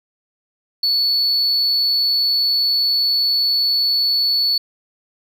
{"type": "tone", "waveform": "sine", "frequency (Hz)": 4435, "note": "C#8", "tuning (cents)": 0, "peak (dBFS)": -12, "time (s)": [0.83, 4.58], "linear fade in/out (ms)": 5, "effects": ["tanh soft clip ceiling -13 dBFS", "8-bit"]}